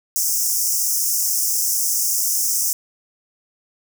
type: high-pass noise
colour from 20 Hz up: pink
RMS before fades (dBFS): -20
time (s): 0.16-2.73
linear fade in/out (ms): 0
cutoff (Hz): 5300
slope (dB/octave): 96
effects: none